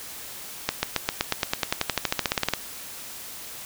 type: accelerating click train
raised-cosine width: 0.2 ms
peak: -4 dBFS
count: 22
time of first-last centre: 0.69-2.536 s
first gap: 140 ms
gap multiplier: 0.95
effects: white hiss -39 dBFS RMS until 3.65 s